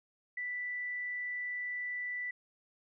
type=tone; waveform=sine; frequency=1975.5 Hz; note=B6; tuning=in tune; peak=-35 dBFS; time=0.37-2.31 s; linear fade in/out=5 ms; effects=none